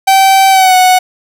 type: tone with pitch glide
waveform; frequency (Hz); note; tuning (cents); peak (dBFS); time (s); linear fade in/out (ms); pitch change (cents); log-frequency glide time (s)
45% pulse; 773 to 738.5; G5 to F#5; -24 to -3; -4; 0.07-0.99; 10; -79; 0.5-0.75
effects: none